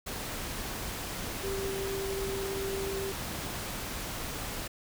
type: tone in noise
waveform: sine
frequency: 390.3 Hz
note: G4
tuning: 8 cents flat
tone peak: -33 dBFS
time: 1.43-3.12 s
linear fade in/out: 10 ms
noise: pink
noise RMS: -37 dBFS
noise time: 0.06-4.68 s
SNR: +1 dB
effects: none